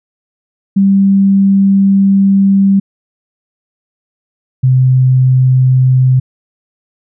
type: tone pair in turn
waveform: sine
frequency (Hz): 196 / 129.04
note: G3 / C3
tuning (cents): 0 / -24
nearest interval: perfect fifth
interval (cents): 724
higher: first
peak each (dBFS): -5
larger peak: neither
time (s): 0.76-2.8 / 4.63-6.2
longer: first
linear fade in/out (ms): 10
effects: none